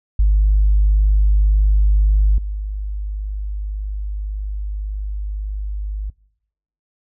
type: tone with level steps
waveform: sine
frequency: 50.9 Hz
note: G#1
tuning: 34 cents flat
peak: -9 / -21 dBFS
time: 0.19-6.1 s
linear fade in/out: 5 ms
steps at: 2.38 s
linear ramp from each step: 2 ms
effects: noise-tail reverb RT60 0.8 s tail -24 dB re dry + tanh soft clip ceiling -6 dBFS